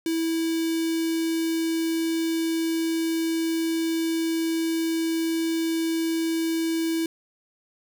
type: tone with notch filter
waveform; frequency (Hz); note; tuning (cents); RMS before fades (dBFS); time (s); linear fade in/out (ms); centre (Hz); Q
square; 327.3; E4; -12; -25; 0.06-7.06; 2; 1100; 0.68
effects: none